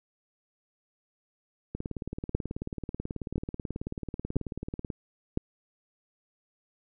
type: two click trains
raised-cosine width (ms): 3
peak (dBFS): -13 / -21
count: 4 / 59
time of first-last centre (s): 2.35-5.374 / 1.75-4.902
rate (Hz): 0.992 / 18.4
effects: none